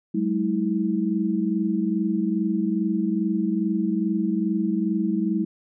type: tone cluster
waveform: sine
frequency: 190.9 / 213.3 / 323.3 Hz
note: G3 / G#3 / E4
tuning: -46 / +46 / -34 cents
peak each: -25 dBFS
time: 0.14-5.45 s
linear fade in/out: 10 ms
effects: none